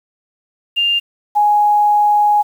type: tone pair in turn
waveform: sine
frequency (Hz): 2800 / 832.4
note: F7 / G#5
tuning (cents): +4 / +4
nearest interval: octave + major sixth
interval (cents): 2100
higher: first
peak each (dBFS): -12 / -9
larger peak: second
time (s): 0.76-1 / 1.35-2.43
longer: second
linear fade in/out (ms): 20
effects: 7-bit